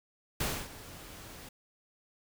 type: noise with ADSR envelope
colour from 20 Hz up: pink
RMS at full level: -31 dBFS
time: 0.4-1.49 s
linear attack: 7 ms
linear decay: 270 ms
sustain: -17 dB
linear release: 5 ms
effects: none